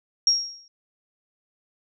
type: tone with exponential decay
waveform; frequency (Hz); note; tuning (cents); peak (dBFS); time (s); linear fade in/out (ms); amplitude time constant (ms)
sine; 5588; F8; 0; -13; 0.27-0.68; 2; 87
effects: none